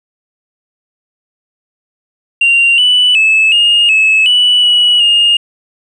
triangle tone with pitch steps, 2769 / 2974 / 2607 / 2843 / 2593 / 2959 / 2932 / 2838 Hz, F7 / F#7 / E7 / F7 / E7 / F#7 / F#7 / F7, -15 / +8 / -20 / +30 / -29 / -1 / -16 / +27 cents, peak -3 dBFS, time 2.41-5.37 s, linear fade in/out 5 ms, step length 370 ms, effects tanh soft clip ceiling -2 dBFS + resampled to 24000 Hz

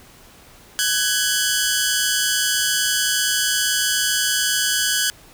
10% pulse tone pair together, 1510.4 / 1661.2 Hz, F#6 / G#6, +35 / 0 cents, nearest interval major second, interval 165 cents, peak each -12 dBFS, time 0.79-5.1 s, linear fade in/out 0 ms, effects pink hiss -47 dBFS RMS until 5.33 s

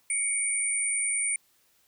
sine tone pair together, 2241 / 9055 Hz, C#7 / C#9, +18 / +36 cents, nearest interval 2 octaves, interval 2418 cents, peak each -31 / -26 dBFS, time 0.1-1.36 s, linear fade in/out 2 ms, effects white hiss -66 dBFS RMS until 1.87 s

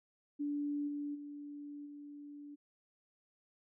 sine tone with level steps, 290.3 Hz, D4, 20 cents flat, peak -34 / -37 / -44 / -47 dBFS, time 0.39-2.56 s, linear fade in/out 20 ms, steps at 0.87 / 1.14 / 1.85 s, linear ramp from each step 20 ms, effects none

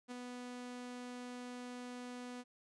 sawtooth tone with ADSR envelope, 246.9 Hz, B3, in tune, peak -38 dBFS, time 0.08-2.44 s, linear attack 35 ms, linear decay 8 ms, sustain -3 dB, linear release 39 ms, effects resampled to 22050 Hz

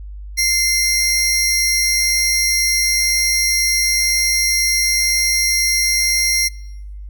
sawtooth tone pair together, 2093 / 5602 Hz, C7 / F8, 0 / +4 cents, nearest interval octave + perfect fourth, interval 1704 cents, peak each -14 dBFS, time 0.37-6.49 s, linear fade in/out 20 ms, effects noise-tail reverb RT60 1.0 s tail -26 dB re dry + added 50 Hz sine -29 dBFS peak until 7.09 s

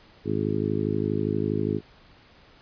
harmonic tone, 52.4 Hz, G#1, 16 cents sharp, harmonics 2 / 3 / 4 / 5 / 6 / 7 / 8, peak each -31 / -31 / -31 / -31 / -31 / -31 / -31 dBFS, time 0.24-1.81 s, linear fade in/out 50 ms, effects pink hiss -54 dBFS RMS until 2.61 s + resampled to 11025 Hz

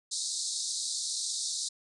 pink band-pass noise, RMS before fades -34 dBFS, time 0.11-1.69 s, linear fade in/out 10 ms, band 3800 to 9400 Hz, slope 96 dB/octave, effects none

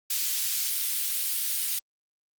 white high-pass noise, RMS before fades -28 dBFS, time 0.1-1.79 s, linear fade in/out 5 ms, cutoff 3100 Hz, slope 12 dB/octave, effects Opus 48 kbps

